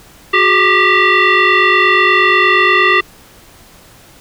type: tone with frequency modulation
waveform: sine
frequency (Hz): 367.3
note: F#4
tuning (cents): -13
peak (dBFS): -7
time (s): 0.33-3.01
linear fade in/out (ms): 10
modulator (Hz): 783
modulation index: 3.3
effects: pink hiss -42 dBFS RMS until 4.2 s